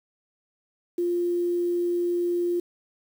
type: tone with quantisation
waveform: sine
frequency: 349.2 Hz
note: F4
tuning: in tune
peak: -22 dBFS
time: 0.98-2.6 s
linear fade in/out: 5 ms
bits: 8
effects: none